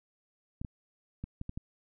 clicks, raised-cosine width 5 ms, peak -25 dBFS, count 6, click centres 0.615 / 0.648 / 1.24 / 1.414 / 1.494 / 1.575 s, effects none

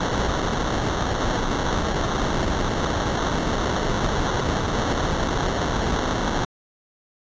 pink noise with sample-and-hold, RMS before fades -23 dBFS, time 0-6.45 s, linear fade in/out 5 ms, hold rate 2450 Hz, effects resampled to 16000 Hz

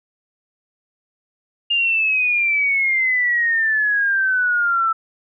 sine exponential sweep, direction down, 2826 to 1318.5 Hz, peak -15 dBFS, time 1.7-4.93 s, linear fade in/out 10 ms, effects none

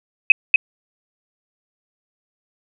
sine tone with echo, 2544 Hz, D#7, 38 cents sharp, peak -4 dBFS, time 0.3-0.32 s, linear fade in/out 2 ms, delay 240 ms, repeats 1, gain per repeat -3 dB, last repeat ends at 0.56 s, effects none

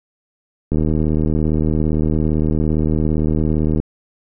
click train, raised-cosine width 3 ms, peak -6 dBFS, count 240, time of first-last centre 0.72-3.8 s, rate 77.6 Hz, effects none

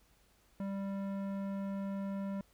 square tone with low-pass filter, 196.6 Hz, G3, 5 cents sharp, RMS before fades -38 dBFS, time 0.6-2.41 s, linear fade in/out 2 ms, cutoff 1200 Hz, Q 0.63, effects added 50 Hz sine -70 dBFS peak until 2.53 s + pink hiss -69 dBFS RMS until 2.53 s

